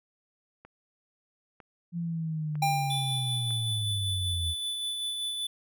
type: click train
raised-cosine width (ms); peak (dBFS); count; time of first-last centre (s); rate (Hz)
0.5; -33; 4; 0.65-3.507; 1.05
type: linear sweep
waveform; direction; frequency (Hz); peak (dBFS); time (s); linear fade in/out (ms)
sine; down; 172.8 to 80.4; -29; 1.92-4.55; 50
type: tone with exponential decay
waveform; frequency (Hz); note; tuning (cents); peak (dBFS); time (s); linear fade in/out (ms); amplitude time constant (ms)
square; 797; G5; +28; -23; 2.62-3.82; 5; 260
type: tone with tremolo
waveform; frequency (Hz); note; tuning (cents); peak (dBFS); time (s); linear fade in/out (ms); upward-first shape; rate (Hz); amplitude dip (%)
square; 3484; A7; -18; -30; 2.9-5.47; 5; sine; 5.2; 30
effects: none